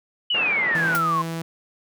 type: exponential sweep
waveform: sine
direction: down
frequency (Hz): 3008 to 1042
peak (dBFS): -19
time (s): 0.3-1.22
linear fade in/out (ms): 5
type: band-pass noise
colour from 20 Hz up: white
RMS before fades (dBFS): -31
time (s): 0.34-0.97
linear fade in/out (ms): 10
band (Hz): 150 to 2100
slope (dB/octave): 24
type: tone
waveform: sawtooth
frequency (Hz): 164.81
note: E3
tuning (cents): 0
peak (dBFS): -23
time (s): 0.75-1.42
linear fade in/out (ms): 2
type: noise with exponential decay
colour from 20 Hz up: blue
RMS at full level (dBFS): -26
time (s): 0.95-1.05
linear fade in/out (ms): 0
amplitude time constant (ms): 21
effects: none